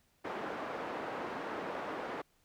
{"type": "band-pass noise", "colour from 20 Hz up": "pink", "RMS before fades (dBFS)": -40, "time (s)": [0.24, 2.22], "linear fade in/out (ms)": 10, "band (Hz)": [360, 1400], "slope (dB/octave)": 12, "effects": ["pink hiss -72 dBFS RMS until 2.44 s"]}